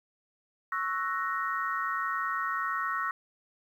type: chord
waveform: sine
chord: F# dominant seventh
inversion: second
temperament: equal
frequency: 1108.7 / 1318.5 / 1480 / 1864.7 Hz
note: C#6 / E6 / F#6 / A#6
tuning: 0 / 0 / 0 / 0 cents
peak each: -33 / -33 / -37 / -35 dBFS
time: 0.72-3.11 s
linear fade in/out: 2 ms
effects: 10-bit